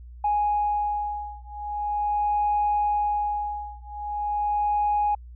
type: beating tone pair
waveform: sine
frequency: 830 / 830.42 Hz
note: G#5 / G#5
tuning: -1 / 0 cents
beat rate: 0.42 Hz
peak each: -25 dBFS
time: 0.24-5.15 s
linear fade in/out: 5 ms
effects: tanh soft clip ceiling -15 dBFS + added 60 Hz sine -40 dBFS peak until 5.35 s